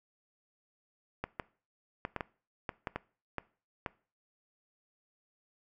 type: clicks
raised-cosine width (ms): 0.5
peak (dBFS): -19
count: 10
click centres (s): 1.24 / 1.398 / 2.051 / 2.163 / 2.208 / 2.692 / 2.872 / 2.96 / 3.383 / 3.862
effects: noise-tail reverb RT60 0.4 s tail -21 dB re dry